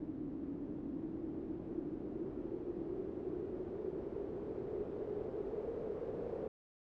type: noise with low-pass filter sweep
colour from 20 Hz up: white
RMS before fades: -42 dBFS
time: 0-6.48 s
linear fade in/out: 2 ms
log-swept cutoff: 290 to 460 Hz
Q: 6.1
effects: none